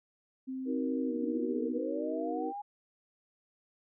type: tone with pitch glide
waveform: sine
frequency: 261.6 to 246.9 Hz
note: C4 to B3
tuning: 0 to 0 cents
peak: -35 dBFS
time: 0.47-1.79 s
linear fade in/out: 20 ms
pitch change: -100 cents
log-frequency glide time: 1.06-1.12 s
type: chord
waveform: sine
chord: C half-diminished seventh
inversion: none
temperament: just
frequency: 261.6 / 314 / 376.7 / 470.9 Hz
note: C4 / Eb4 / Gb4 / Bb4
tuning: 0 / +16 / +31 / +18 cents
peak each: -40 / -36 / -42 / -37 dBFS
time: 0.65-2.53 s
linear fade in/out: 50 ms
type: linear sweep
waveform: sine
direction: up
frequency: 250 to 830.6 Hz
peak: -37 dBFS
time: 1.16-2.62 s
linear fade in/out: 10 ms
effects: none